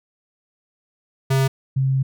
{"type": "tone pair in turn", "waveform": ["square", "sine"], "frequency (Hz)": [134.1, 133.56], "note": ["C3", "C3"], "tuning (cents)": [43, 36], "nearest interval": "unison", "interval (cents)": 7, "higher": "first", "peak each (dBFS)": -16, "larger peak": "neither", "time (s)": [[1.3, 1.48], [1.76, 2.03]], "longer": "second", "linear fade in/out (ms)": 10, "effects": []}